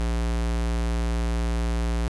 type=tone; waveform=square; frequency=57.8 Hz; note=A#1; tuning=14 cents flat; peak=-23 dBFS; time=0-2.08 s; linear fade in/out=0 ms; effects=resampled to 24000 Hz + 9-bit